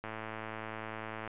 click train, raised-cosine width 0.5 ms, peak -25 dBFS, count 137, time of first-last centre 0.04-1.276 s, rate 110 Hz, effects resampled to 8000 Hz

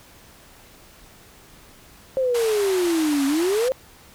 sine exponential two-way sweep, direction down then up, 536 to 270.4 to 536 Hz, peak -18 dBFS, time 2.17-3.72 s, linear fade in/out 0 ms, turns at 3.26 s
pink band-pass noise, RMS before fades -32 dBFS, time 2.34-3.69 s, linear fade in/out 10 ms, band 630 to 13000 Hz, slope 48 dB/octave
effects pink hiss -49 dBFS RMS until 4.14 s

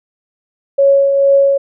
sine tone with tremolo, 554 Hz, C#5, 1 cent flat, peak -5 dBFS, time 0.78-1.58 s, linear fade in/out 10 ms, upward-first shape triangle, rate 2.2 Hz, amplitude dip 45%, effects none

